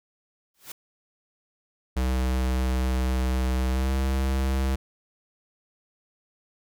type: noise with exponential growth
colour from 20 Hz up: white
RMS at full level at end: -34 dBFS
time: 0.54-0.72 s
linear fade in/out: 5 ms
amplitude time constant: 37 ms
type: tone with pitch glide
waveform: square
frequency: 64 to 66.22 Hz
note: C2 to C2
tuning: -38 to +21 cents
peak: -23 dBFS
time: 1.96-4.76 s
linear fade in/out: 10 ms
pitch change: +59 cents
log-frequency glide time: 3.68-3.93 s
effects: none